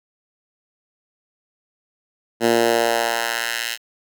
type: tone with high-pass filter sweep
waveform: 10% pulse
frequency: 116.54 Hz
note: A#2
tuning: in tune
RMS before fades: -20 dBFS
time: 2.4-3.78 s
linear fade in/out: 50 ms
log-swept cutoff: 260 to 2600 Hz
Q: 1.2
effects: none